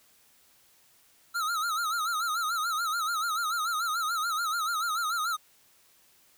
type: tone with vibrato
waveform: square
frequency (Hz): 1318.5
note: E6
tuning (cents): 0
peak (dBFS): -28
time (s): 1.34-5.37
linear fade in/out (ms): 20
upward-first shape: sine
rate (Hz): 6.9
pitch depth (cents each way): 120
effects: white hiss -62 dBFS RMS until 6.37 s